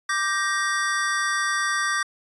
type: chord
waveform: square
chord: G minor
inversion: second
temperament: just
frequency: 1176 / 1568 / 1881.6 Hz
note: D6 / G6 / Bb6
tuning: +2 / 0 / +16 cents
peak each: -27 dBFS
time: 0.09-2.03 s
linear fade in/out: 5 ms
effects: resampled to 22050 Hz